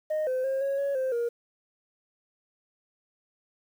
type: tone with pitch steps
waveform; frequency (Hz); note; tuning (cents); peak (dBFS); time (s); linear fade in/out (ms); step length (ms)
sine; 618 / 514 / 535 / 551 / 559 / 522 / 472.2; D#5 / C5 / C5 / C#5 / C#5 / C5 / A#4; -12 / -31 / +38 / -11 / +14 / -4 / +22; -23; 0.1-1.29; 10; 170
effects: tanh soft clip ceiling -24 dBFS + 9-bit